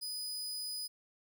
sawtooth tone, 4978 Hz, D#8, in tune, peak -35 dBFS, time 0.01-0.88 s, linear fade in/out 20 ms, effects none

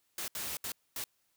white noise bursts at uneven times, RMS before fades -38 dBFS, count 4, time 0.18-0.28 / 0.35-0.57 / 0.64-0.72 / 0.96-1.04 s, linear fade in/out 2 ms, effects white hiss -75 dBFS RMS until 1.36 s

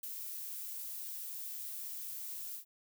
violet noise with ADSR envelope, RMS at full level -41 dBFS, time 0.03-2.65 s, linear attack 4 ms, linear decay 21 ms, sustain -2 dB, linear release 100 ms, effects none

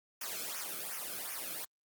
white noise with flanger, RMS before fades -40 dBFS, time 0.21-1.65 s, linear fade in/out 5 ms, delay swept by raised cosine 0.24 to 1.09 ms, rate 2.7 Hz, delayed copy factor -0.85, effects Opus 48 kbps

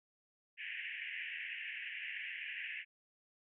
pink band-pass noise, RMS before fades -44 dBFS, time 0.57-2.85 s, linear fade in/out 50 ms, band 1700 to 2900 Hz, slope 96 dB/octave, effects none

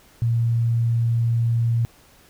sine tone, 116.5 Hz, A#2, 1 cent flat, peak -17 dBFS, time 0.22-1.85 s, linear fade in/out 0 ms, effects pink hiss -53 dBFS RMS until 2.29 s

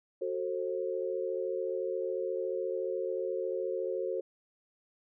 sine chord, F# diminished, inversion none, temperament just, 370 / 444 / 532.8 Hz, F#4 / A4 / C5, 0 / +16 / +31 cents, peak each -35 / -36 / -35 dBFS, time 0.21-4.21 s, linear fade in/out 10 ms, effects none

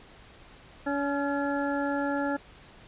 harmonic tone with a mistuned harmonic, 283.4 Hz, C#4, 38 cents sharp, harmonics 1 / 2 / 3 / 5 / 6, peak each -29 / -32 / -34 / -36 / -37 dBFS, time 0.86-2.37 s, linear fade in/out 10 ms, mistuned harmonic 5, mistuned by -43 cents, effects pink hiss -52 dBFS RMS until 2.87 s + resampled to 8000 Hz

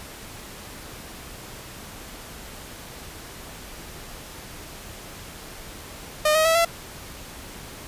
sawtooth tone with pitch steps, 610 / 630.8 / 652.3 / 674.5 Hz, D#5 / D#5 / E5 / E5, -34 / +24 / -18 / +40 cents, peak -13 dBFS, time 6.25-6.65 s, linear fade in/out 5 ms, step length 100 ms, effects pink hiss -40 dBFS RMS until 7.87 s + resampled to 32000 Hz

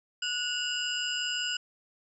sine tone cluster, 1466 / 2757 / 2902 / 4977 / 7380 Hz, F#6 / F7 / F#7 / D#8 / A#8, -16 / -23 / -34 / 0 / -18 cents, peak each -35 / -38 / -32 / -38 / -40 dBFS, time 0.22-1.57 s, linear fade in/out 5 ms, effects none

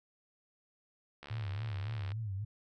click train, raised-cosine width 0.3 ms, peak -31 dBFS, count 65, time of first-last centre 1.23-2.119 s, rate 72 Hz
sine tone with vibrato, 103.8 Hz, G#2, in tune, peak -35 dBFS, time 1.3-2.45 s, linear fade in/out 10 ms, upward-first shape sine, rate 3.6 Hz, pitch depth 150 cents each way
effects none

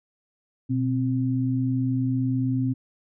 sine tone pair together, 123.46 / 261.6 Hz, B2 / C4, 0 / 0 cents, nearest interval octave + minor second, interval 1300 cents, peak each -24 dBFS, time 0.69-2.74 s, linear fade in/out 20 ms, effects none

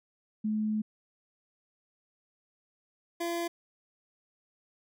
sine / 25% pulse tone pair in turn, 214.8 / 341 Hz, A3 / F4, -41 / -41 cents, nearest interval minor sixth, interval 800 cents, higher second, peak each -27 dBFS, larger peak neither, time 0.44-0.82 / 3.2-3.48 s, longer first, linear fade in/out 10 ms, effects none

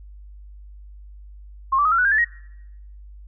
sine tone with pitch steps, 1071 / 1161.2 / 1259 / 1365.1 / 1480 / 1604.7 / 1739.8 / 1886.4 Hz, C6 / D6 / D#6 / F6 / F#6 / G6 / A6 / A#6, +40 / -20 / +20 / -40 / 0 / +40 / -20 / +20 cents, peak -15 dBFS, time 1.72-2.248 s, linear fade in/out 10 ms, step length 66 ms, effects noise-tail reverb RT60 0.9 s tail -25 dB re dry + added 50 Hz sine -39 dBFS peak until 3.27 s

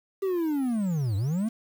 triangle linear two-way sweep, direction down then up, 395.8 to 93.1 to 232.3 Hz, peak -22 dBFS, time 0.22-1.49 s, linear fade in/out 10 ms, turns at 1.16 s, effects 8-bit

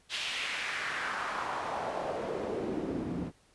pink noise with band-pass filter sweep, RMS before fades -35 dBFS, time 0.09-3.32 s, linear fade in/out 50 ms, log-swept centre 3400 to 210 Hz, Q 2.1, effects pink hiss -65 dBFS RMS until 3.54 s + resampled to 24000 Hz

